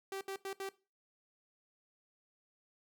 sawtooth tone bursts at uneven times, 388.6 Hz, G4, 15 cents flat, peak -35 dBFS, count 4, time 0.12-0.21 / 0.28-0.36 / 0.45-0.53 / 0.6-0.69 s, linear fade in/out 2 ms, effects noise-tail reverb RT60 0.3 s tail -18 dB re dry

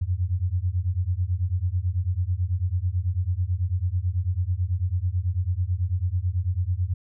sine beating tone pair, 86 / 95.1 Hz, F2 / F#2, -26 / +48 cents, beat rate 9.1 Hz, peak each -25 dBFS, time 0.01-6.94 s, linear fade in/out 10 ms, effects none

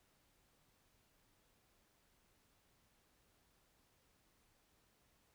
silence, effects pink hiss -75 dBFS RMS until 5.34 s

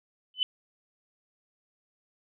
sine tone with exponential growth, 3014 Hz, F#7, 31 cents sharp, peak -18 dBFS, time 0.34-0.43 s, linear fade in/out 1 ms, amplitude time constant 18 ms, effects none

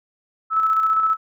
sine tone with tremolo, 1306 Hz, E6, 17 cents flat, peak -14 dBFS, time 0.5-1.17 s, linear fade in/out 50 ms, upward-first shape square, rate 15 Hz, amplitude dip 35%, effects none

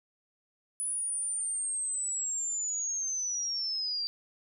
sine linear sweep, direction down, 9956 to 4669 Hz, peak -30 dBFS, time 0.8-4.07 s, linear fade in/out 0 ms, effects none

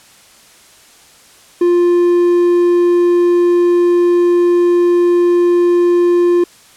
triangle tone, 350 Hz, F4, 4 cents sharp, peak -6 dBFS, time 1.61-6.44 s, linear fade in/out 5 ms, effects white hiss -44 dBFS RMS until 6.76 s + low-pass 10000 Hz 12 dB/octave

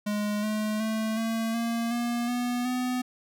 square tone with pitch steps, 208.3 / 213.9 / 219.7 / 225.6 / 231.7 / 237.9 / 244.3 / 250.9 Hz, G#3 / A3 / A3 / A3 / A#3 / A#3 / B3 / B3, +5 / -49 / -2 / +44 / -10 / +35 / -19 / +28 cents, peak -27 dBFS, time 0.06-3.02 s, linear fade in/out 10 ms, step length 370 ms, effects none

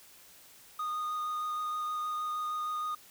triangle tone with vibrato, 1233 Hz, D#6, 16 cents flat, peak -30 dBFS, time 0.79-2.95 s, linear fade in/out 5 ms, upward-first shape sine, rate 6.4 Hz, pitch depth 9 cents each way, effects white hiss -56 dBFS RMS until 3.1 s

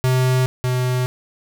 square tone pair in turn, 128.5 / 126.29 Hz, C3 / B2, -31 / +39 cents, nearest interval unison, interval 30 cents, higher first, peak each -15 / -18 dBFS, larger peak first, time 0.04-0.46 / 0.64-1.06 s, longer neither, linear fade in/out 0 ms, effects none

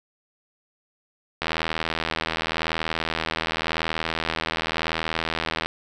click train, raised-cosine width 0.3 ms, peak -8 dBFS, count 344, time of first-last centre 1.42-5.66 s, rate 80.9 Hz, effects none

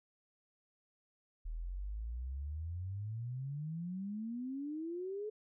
sine exponential sweep, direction up, 38.35 to 433.9 Hz, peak -38 dBFS, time 1.45-5.3 s, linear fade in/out 10 ms, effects none

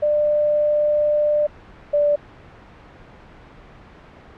sine tone pair in turn, 596 / 586.1 Hz, D5 / D5, +25 / -4 cents, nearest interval unison, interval 29 cents, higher first, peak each -15 / -14 dBFS, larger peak second, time 0.02-1.47 / 1.93-2.16 s, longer first, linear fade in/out 10 ms, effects pink hiss -44 dBFS RMS until 4.37 s + low-pass 2000 Hz 12 dB/octave

